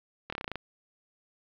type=slowing click train; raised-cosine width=0.3 ms; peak=-18 dBFS; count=9; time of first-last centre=0.3-0.556 s; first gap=25 ms; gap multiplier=1.07; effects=low-pass 4000 Hz 12 dB/octave + 9-bit